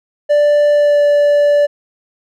triangle tone with pitch glide, 587.3 to 581.9 Hz, D5 to D5, 0 to -16 cents, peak -6 dBFS, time 0.29-1.67 s, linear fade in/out 20 ms, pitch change -16 cents, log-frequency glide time 0.72-1.02 s, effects none

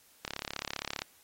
click train, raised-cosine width 0.2 ms, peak -17 dBFS, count 28, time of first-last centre 0.25-1.019 s, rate 35.1 Hz, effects white hiss -62 dBFS RMS until 1.23 s + AAC 48 kbps

